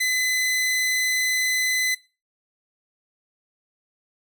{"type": "tone", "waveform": "sawtooth", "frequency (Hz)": 2019, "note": "B6", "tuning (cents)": 38, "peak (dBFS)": -17, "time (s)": [0, 1.95], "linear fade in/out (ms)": 10, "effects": ["noise-tail reverb RT60 0.3 s tail -20 dB re dry"]}